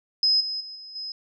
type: tone with level steps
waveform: sine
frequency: 5080 Hz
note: D#8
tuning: 35 cents sharp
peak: -17 / -27 / -36 / -39 / -31 dBFS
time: 0.23-1.12 s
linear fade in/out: 2 ms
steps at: 0.4 / 0.6 / 0.75 / 0.95 s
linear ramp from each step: 10 ms
effects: none